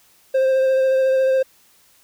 triangle tone with vibrato, 527 Hz, C5, 12 cents sharp, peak -12 dBFS, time 0.34-1.43 s, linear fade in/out 10 ms, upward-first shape sine, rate 14 Hz, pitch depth 14 cents each way, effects white hiss -55 dBFS RMS until 2.03 s

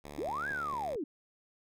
5% pulse tone with pitch glide, 73 to 72.54 Hz, D2 to D2, -10 to -21 cents, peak -33 dBFS, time 0.04-0.95 s, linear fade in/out 5 ms, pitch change -11 cents, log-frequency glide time 0.43-0.84 s
sine linear two-way sweep, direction up then down, 259.3 to 1688 to 259.3 Hz, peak -33 dBFS, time 0.18-1.04 s, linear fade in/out 5 ms, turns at 0.49 s
click train, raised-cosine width 2 ms, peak -34 dBFS, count 4, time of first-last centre 0.29-0.957 s, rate 4.5 Hz
effects none

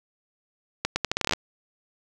accelerating click train, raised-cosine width 0.2 ms, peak -6 dBFS, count 12, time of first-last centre 0.85-1.335 s, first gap 110 ms, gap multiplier 0.79, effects none

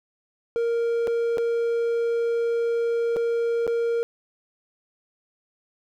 triangle tone with dropouts, 466.2 Hz, A#4, in tune, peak -19 dBFS, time 0.56-4.03 s, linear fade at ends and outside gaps 0 ms, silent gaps 1.072-1.078 / 1.373-1.382 / 3.162-3.167 / 3.667-3.677 s, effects none

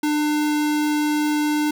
square tone, 299.6 Hz, D4, 35 cents sharp, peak -19 dBFS, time 0.03-1.71 s, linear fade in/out 5 ms, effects none

